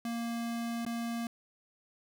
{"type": "tone with dropouts", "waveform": "square", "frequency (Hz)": 233.1, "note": "A#3", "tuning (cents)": 0, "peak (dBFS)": -34, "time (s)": [0.05, 1.27], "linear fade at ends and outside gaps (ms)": 2, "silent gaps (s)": [0.851, 0.863], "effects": []}